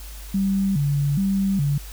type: tone with vibrato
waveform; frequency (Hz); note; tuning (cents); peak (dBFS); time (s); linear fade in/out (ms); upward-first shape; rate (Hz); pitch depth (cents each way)
sine; 166.9; E3; +22; -18; 0.34-1.78; 5; square; 1.2; 270
effects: added 50 Hz sine -35 dBFS peak until 1.92 s + white hiss -43 dBFS RMS until 1.92 s